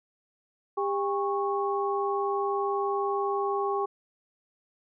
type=tone cluster; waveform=sine; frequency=399.5 / 804 / 1102 Hz; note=G4 / G5 / C#6; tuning=+33 / +44 / -11 cents; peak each=-28 / -31 / -31 dBFS; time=0.77-3.86 s; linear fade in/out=10 ms; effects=none